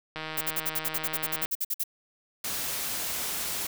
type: click train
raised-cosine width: 0.3 ms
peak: -19 dBFS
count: 205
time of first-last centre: 0.16-1.459 s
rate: 157 Hz
type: noise bursts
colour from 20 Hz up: violet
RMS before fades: -28 dBFS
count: 16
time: 0.37-1.838 s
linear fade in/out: 10 ms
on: 43 ms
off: 52 ms
type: noise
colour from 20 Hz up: white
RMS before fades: -32 dBFS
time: 2.44-3.67 s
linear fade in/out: 5 ms
effects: none